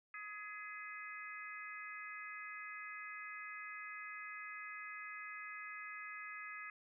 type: harmonic tone with a mistuned harmonic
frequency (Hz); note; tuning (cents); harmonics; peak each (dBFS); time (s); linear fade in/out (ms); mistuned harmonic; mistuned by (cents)
420; G#4; +19; 3 / 4 / 5 / 6; -51 / -51 / -50 / -53; 0.14-6.7; 2; 5; -45
effects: none